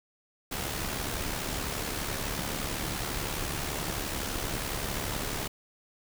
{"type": "noise with amplitude modulation", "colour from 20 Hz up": "pink", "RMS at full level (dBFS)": -31, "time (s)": [0.51, 5.48], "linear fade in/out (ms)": 10, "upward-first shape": "sine", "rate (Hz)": 71.8, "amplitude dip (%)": 50, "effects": []}